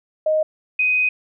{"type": "tone pair in turn", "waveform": "sine", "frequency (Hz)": [622.3, 2504], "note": ["D#5", "D#7"], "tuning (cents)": [0, 10], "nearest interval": "2 octaves", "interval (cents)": 2410, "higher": "second", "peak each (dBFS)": -15, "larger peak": "neither", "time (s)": [[0.26, 0.43], [0.79, 1.09]], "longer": "second", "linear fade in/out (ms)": 5, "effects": []}